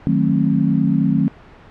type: chord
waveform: sine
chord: D# diminished seventh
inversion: none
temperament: equal with one note detuned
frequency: 155.56 / 185 / 220 / 268.2 Hz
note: D#3 / F#3 / A3 / C4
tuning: 0 / 0 / 0 / +43 cents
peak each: -19 dBFS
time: 0.07-1.28 s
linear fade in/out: 0 ms
effects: pink hiss -43 dBFS RMS until 1.7 s + low-pass 2000 Hz 12 dB/octave